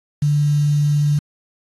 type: tone with quantisation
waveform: sine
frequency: 146.8 Hz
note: D3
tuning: in tune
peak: -13 dBFS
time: 0.22-1.19 s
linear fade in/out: 5 ms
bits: 6
effects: AAC 32 kbps